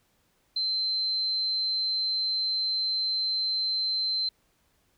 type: tone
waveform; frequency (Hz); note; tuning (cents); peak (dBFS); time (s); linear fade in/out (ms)
sine; 4100; C8; -36; -25; 0.56-4.29; 5
effects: pink hiss -69 dBFS RMS until 4.97 s